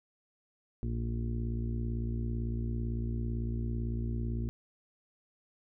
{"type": "harmonic tone", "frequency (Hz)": 57.9, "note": "A#1", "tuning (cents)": -11, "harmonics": [1, 2, 4, 5, 6, 7], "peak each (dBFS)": [-34, -35, -39, -50, -46, -53], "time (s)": [0.83, 4.49], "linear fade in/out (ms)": 0, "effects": []}